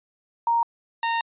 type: tone pair in turn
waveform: sine / sawtooth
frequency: 932.3 / 921.6 Hz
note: A#5 / A#5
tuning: 0 / -20 cents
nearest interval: unison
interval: 20 cents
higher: first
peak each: -18 dBFS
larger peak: neither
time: 0.47-0.63 / 1.03-1.21 s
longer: second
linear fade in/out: 2 ms
effects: resampled to 8000 Hz

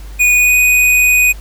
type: tone with pitch glide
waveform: square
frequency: 2466 to 2486 Hz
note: D#7 to D#7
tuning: -16 to -2 cents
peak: -8 dBFS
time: 0.19-1.33 s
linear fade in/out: 20 ms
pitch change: +14 cents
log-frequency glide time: 0.34-0.56 s
effects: added 50 Hz sine -27 dBFS peak until 1.4 s + pink hiss -41 dBFS RMS until 1.4 s

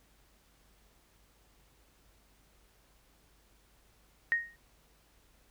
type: tone with exponential decay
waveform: sine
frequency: 1864 Hz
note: A#6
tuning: 1 cent flat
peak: -22 dBFS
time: 4.32-4.56 s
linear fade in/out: 0 ms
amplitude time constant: 52 ms
effects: added 50 Hz sine -67 dBFS peak until 5.5 s + pink hiss -67 dBFS RMS until 5.5 s

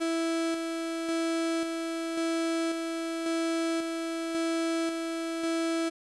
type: tone with tremolo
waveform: 35% pulse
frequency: 329.6 Hz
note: E4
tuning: in tune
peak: -25 dBFS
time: 0-5.9 s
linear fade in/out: 20 ms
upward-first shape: square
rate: 0.92 Hz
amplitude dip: 35%
effects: resampled to 24000 Hz + 9-bit

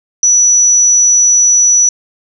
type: tone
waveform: sine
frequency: 5910 Hz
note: F#8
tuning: 3 cents flat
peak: -5 dBFS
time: 0.23-1.89 s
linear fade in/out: 2 ms
effects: none

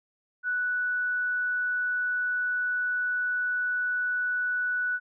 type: tone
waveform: sine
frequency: 1480 Hz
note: F#6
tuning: in tune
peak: -25 dBFS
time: 0.43-5 s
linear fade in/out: 50 ms
effects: none

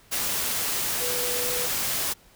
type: tone in noise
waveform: sine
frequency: 491.2 Hz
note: B4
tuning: 9 cents flat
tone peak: -32 dBFS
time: 1-1.67 s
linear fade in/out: 20 ms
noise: white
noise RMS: -27 dBFS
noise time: 0.11-2.14 s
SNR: -8 dB
effects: pink hiss -56 dBFS RMS until 2.35 s

